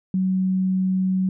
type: tone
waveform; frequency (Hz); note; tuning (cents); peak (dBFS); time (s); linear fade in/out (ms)
sine; 187.4; F#3; +22; -18; 0.14-1.29; 2
effects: none